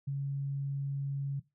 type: tone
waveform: sine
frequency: 139.1 Hz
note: C#3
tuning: 6 cents sharp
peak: -31 dBFS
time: 0.07-1.4 s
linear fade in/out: 10 ms
effects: noise-tail reverb RT60 0.2 s tail -17 dB re dry